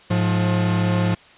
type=tone pair together; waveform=45% pulse; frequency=106.71 / 177.1 Hz; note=G#2 / F3; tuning=+47 / +24 cents; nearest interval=major sixth; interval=877 cents; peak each=-20 dBFS; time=0.1-1.15 s; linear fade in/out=10 ms; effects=white hiss -48 dBFS RMS until 1.37 s + resampled to 8000 Hz